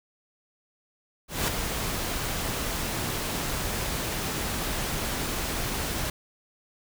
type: noise with ADSR envelope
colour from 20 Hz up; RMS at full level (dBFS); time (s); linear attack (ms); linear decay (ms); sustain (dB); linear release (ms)
pink; -24; 1.28-6.1; 200; 4; -6; 3
effects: none